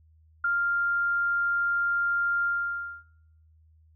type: tone with ADSR envelope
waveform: sine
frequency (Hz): 1396.9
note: F6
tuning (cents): 0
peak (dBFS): -21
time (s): 0.44-3.04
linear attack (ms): 6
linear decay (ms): 13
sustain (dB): -2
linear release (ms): 590
effects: noise-tail reverb RT60 0.9 s tail -23 dB re dry + added 79 Hz sine -56 dBFS peak until 3.95 s